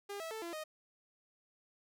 sawtooth tone with pitch steps, 403.8 / 651 / 441.3 / 340.1 / 621 Hz, G#4 / E5 / A4 / F4 / D#5, -49 / -22 / +5 / -46 / -3 cents, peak -37 dBFS, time 0.09-0.64 s, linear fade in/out 10 ms, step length 110 ms, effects none

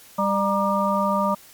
harmonic tone with a mistuned harmonic, 199.3 Hz, G3, 29 cents sharp, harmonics 1 / 3 / 5 / 6, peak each -24 / -24 / -24 / -24 dBFS, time 0.18-1.35 s, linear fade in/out 10 ms, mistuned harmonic 5, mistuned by -93 cents, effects white hiss -48 dBFS RMS until 1.53 s + MP3 96 kbps

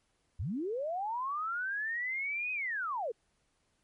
sine linear two-way sweep, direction up then down, 62.7 to 2534 to 408.1 Hz, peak -32 dBFS, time 0.39-3.12 s, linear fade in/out 10 ms, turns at 2.52 s, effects pink hiss -75 dBFS RMS until 3.83 s + MP3 48 kbps

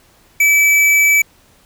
sine tone with tanh clipping, 2303 Hz, D7, 34 cents flat, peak -10 dBFS, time 0.4-1.22 s, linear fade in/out 5 ms, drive 18 dB, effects pink hiss -51 dBFS RMS until 1.65 s

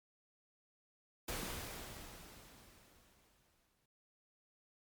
pink noise with exponential decay, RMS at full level -40 dBFS, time 1.28-3.86 s, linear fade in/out 5 ms, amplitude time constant 560 ms, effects MP3 96 kbps

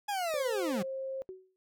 40% pulse linear sweep, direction down, 843 to 173.4 Hz, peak -30 dBFS, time 0.08-0.83 s, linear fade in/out 10 ms
sine tone with pitch glide, 523.3 to 532.4 Hz, C5 to C5, 0 to +30 cents, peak -34 dBFS, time 0.34-1.22 s, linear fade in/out 0 ms, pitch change +30 cents, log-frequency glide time 0.69-0.78 s
sine tone with exponential decay, 374.6 Hz, F#4, 21 cents sharp, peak -37 dBFS, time 1.29-1.56 s, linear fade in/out 0 ms, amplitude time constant 58 ms
effects noise-tail reverb RT60 0.1 s tail -24 dB re dry

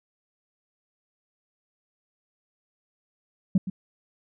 sine tone with echo, 188.7 Hz, F#3, 34 cents sharp, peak -14 dBFS, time 3.55-3.58 s, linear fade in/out 5 ms, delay 120 ms, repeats 1, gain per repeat -13 dB, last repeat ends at 3.7 s, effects tanh soft clip ceiling -13 dBFS

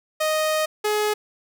sawtooth tone pair in turn, 622 / 422 Hz, D#5 / G#4, -1 / +28 cents, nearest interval perfect fifth, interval 671 cents, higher first, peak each -16 dBFS, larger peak neither, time 0.2-0.66 / 0.84-1.14 s, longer first, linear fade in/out 10 ms, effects none

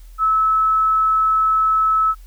sine tone, 1300 Hz, E6, 24 cents flat, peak -13 dBFS, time 0.18-2.15 s, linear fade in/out 50 ms, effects added 41 Hz sine -37 dBFS peak until 2.26 s + white hiss -55 dBFS RMS until 2.26 s

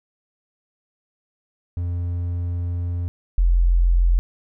triangle / sine tone pair in turn, 87.31 / 43.38 Hz, F2 / F1, 0 / -11 cents, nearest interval octave, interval 1211 cents, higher first, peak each -20 / -13 dBFS, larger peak second, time 1.77-3.08 / 3.38-4.19 s, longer first, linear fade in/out 0 ms, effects none

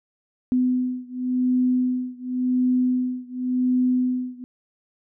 sine beating tone pair, 251.7 / 252.61 Hz, B3 / B3, +33 / +39 cents, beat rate 0.91 Hz, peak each -22 / -23 dBFS, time 0.52-4.44 s, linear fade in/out 0 ms, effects none

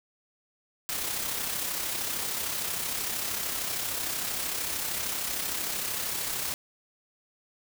white noise with amplitude modulation, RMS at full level -30 dBFS, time 0.89-6.54 s, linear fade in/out 0 ms, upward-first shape sine, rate 33.1 Hz, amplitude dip 40%, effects none

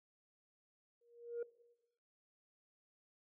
sine tone with exponential growth, 472.5 Hz, A#4, 23 cents sharp, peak -34 dBFS, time 1.01-1.43 s, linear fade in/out 5 ms, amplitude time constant 91 ms, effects noise-tail reverb RT60 1.0 s tail -20 dB re dry + tanh soft clip ceiling -36 dBFS

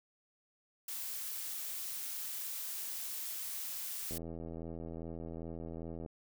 blue noise, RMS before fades -41 dBFS, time 0.88-4.18 s, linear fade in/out 5 ms
click train, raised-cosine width 2 ms, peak -31 dBFS, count 162, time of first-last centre 4.11-6.062 s, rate 82.5 Hz
effects none

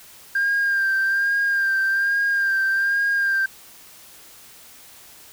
sine tone with vibrato, 1596 Hz, G6, 31 cents sharp, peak -16 dBFS, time 0.35-3.46 s, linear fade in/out 5 ms, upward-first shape sine, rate 1.2 Hz, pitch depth 32 cents each way, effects tanh soft clip ceiling -15 dBFS + white hiss -46 dBFS RMS until 5.32 s

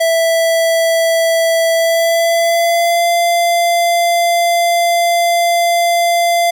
square tone with pitch glide, 660 to 688.4 Hz, E5 to F5, +2 to -25 cents, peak -11 dBFS, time 0-6.51 s, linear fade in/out 10 ms, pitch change +73 cents, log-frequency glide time 1.73-3.09 s, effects none

